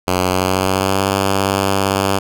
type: tone with pitch glide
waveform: 5% pulse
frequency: 91.6 to 97.61 Hz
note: F#2 to G2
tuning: -17 to -7 cents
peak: -3 dBFS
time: 0.07-2.19 s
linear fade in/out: 10 ms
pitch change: +110 cents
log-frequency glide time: 0.21-1.07 s
effects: none